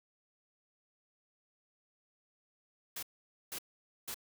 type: noise bursts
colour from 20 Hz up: white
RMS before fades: -41 dBFS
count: 3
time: 2.96-4.144 s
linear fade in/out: 5 ms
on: 68 ms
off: 490 ms
effects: none